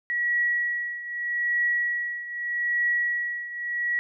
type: tone with tremolo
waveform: sine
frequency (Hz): 1923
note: B6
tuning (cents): -47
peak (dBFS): -20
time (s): 0.1-3.99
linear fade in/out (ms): 0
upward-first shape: triangle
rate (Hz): 0.81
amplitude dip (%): 80
effects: none